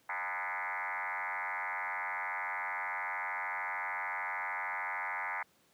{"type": "tone with frequency modulation", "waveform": "sine", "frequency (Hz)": 1480, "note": "F#6", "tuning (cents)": 0, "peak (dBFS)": -34, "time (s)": [0.09, 5.43], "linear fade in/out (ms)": 5, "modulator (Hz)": 93.3, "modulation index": 7.5, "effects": ["pink hiss -68 dBFS RMS until 5.73 s", "high-pass 150 Hz 12 dB/octave"]}